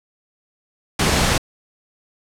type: noise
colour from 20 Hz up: pink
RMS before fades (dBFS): -17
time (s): 0.99-1.38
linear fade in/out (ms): 5
effects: low-pass 9000 Hz 12 dB/octave